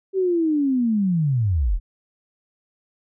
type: linear sweep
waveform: sine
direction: down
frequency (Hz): 390 to 31.26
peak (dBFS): -17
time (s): 0.13-1.8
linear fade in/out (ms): 50
effects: none

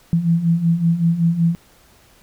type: beating tone pair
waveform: sine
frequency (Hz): 164.3 / 169.6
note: E3 / E3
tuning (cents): -5 / +50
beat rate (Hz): 5.3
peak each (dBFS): -20 / -15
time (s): 0.13-1.55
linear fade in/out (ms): 0
effects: pink hiss -52 dBFS RMS until 2.22 s

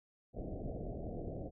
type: low-pass noise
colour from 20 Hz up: pink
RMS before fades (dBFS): -42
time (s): 0.33-1.51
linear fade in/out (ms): 50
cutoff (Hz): 720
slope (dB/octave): 96
effects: none

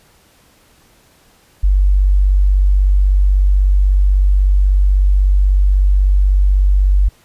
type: tone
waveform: sine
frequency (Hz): 48.13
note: G1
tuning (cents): -31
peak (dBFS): -8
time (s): 1.63-7.09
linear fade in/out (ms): 10
effects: pink hiss -51 dBFS RMS until 7.24 s + resampled to 32000 Hz

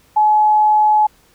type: tone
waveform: sine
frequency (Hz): 851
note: G#5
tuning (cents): +42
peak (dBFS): -9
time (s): 0.16-1.07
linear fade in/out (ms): 10
effects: pink hiss -53 dBFS RMS until 1.34 s

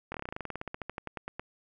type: slowing click train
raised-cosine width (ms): 0.5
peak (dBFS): -21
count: 23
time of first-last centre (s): 0.12-1.396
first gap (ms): 23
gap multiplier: 1.08
effects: none

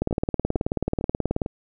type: two click trains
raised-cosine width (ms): 2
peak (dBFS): -9 / -14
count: 27 / 4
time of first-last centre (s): 0.02-1.418 / 0.11-1.461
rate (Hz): 18.6 / 2.22
effects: none

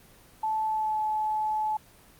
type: tone with pitch glide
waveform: sine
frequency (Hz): 872 to 860.5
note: A5 to A5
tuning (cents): -16 to -39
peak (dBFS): -25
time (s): 0.43-1.77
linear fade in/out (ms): 5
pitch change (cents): -23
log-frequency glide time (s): 0.66-0.99
effects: pink hiss -55 dBFS RMS until 2.19 s + Opus 24 kbps

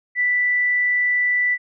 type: tone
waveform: sine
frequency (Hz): 1975.5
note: B6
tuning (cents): 0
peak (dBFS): -16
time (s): 0.15-1.58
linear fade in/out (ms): 50
effects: none

